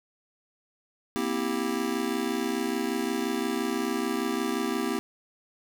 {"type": "chord", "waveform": "square", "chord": "C dominant seventh", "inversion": "third", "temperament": "just", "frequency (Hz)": [235.5, 261.6, 327, 392.4], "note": ["Bb3", "C4", "E4", "G4"], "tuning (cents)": [18, 0, -14, 2], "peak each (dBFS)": -33, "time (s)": [1.16, 4.99], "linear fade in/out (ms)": 0, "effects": []}